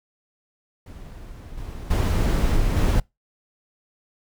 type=noise with level steps; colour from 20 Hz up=brown; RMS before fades=-39 / -34 / -19 / -21 / -18 dBFS; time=0.86-3 s; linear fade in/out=5 ms; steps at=1.57 / 1.9 / 2.56 / 2.76 s; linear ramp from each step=10 ms; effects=noise-tail reverb RT60 0.2 s tail -25 dB re dry